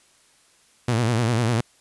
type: tone with vibrato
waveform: sawtooth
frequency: 116.54 Hz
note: A#2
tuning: in tune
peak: -15 dBFS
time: 0.88-1.61 s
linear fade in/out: 5 ms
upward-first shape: sine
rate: 10 Hz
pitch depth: 110 cents each way
effects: white hiss -58 dBFS RMS until 1.8 s + resampled to 24000 Hz